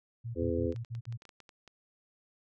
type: tone bursts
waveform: sine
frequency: 116.54 Hz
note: A#2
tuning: in tune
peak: -35 dBFS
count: 6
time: 0.24-1.175 s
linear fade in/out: 20 ms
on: 110 ms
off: 55 ms
type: harmonic tone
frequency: 84.6 Hz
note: E2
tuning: 45 cents sharp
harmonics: 1 / 3 / 4 / 5 / 6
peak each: -35 / -35 / -35 / -35 / -35 dBFS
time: 0.35-0.75 s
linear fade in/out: 50 ms
type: clicks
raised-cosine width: 0.2 ms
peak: -35 dBFS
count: 12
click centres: 0.724 / 0.762 / 0.848 / 0.951 / 1.054 / 1.125 / 1.221 / 1.253 / 1.292 / 1.403 / 1.492 / 1.677 s
effects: none